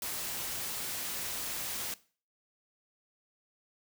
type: noise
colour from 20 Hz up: white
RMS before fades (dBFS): -37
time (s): 0.02-1.94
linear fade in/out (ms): 2
effects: noise-tail reverb RT60 0.4 s tail -19 dB re dry